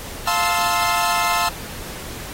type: chord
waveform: sawtooth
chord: F major seventh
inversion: none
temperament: equal with one note detuned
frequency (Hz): 698.5 / 880 / 1046.5 / 1303.4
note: F5 / A5 / C6 / E6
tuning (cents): 0 / 0 / 0 / -20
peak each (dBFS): -19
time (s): 0.27-1.49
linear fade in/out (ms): 5
effects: pink hiss -34 dBFS RMS until 2.33 s + AAC 48 kbps